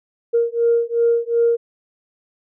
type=beating tone pair; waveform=sine; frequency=466.2 / 468.9 Hz; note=A#4 / A#4; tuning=0 / +10 cents; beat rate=2.7 Hz; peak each=-17 dBFS; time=0.33-1.57 s; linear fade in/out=20 ms; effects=tanh soft clip ceiling -7 dBFS